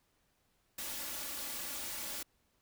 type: noise with comb filter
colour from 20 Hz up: white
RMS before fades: -41 dBFS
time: 0.78-2.23 s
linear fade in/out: 5 ms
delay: 3.5 ms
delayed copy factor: +0.65
effects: pink hiss -75 dBFS RMS until 2.61 s